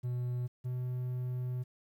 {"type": "tone pair in turn", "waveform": "triangle", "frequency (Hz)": [123.5, 125.51], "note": ["B2", "B2"], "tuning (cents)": [0, 28], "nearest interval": "unison", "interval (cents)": 28, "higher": "second", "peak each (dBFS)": [-30, -31], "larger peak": "first", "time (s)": [[0.03, 0.48], [0.64, 1.64]], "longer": "second", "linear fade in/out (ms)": 20, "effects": ["11-bit"]}